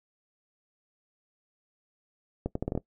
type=accelerating click train; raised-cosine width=2 ms; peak=-16 dBFS; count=7; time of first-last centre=2.46-2.776 s; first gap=94 ms; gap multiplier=0.76; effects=noise-tail reverb RT60 0.1 s tail -20 dB re dry